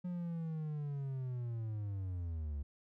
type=linear sweep; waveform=triangle; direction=down; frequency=180.3 to 69.3 Hz; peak=-35 dBFS; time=0.04-2.63 s; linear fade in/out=10 ms; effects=none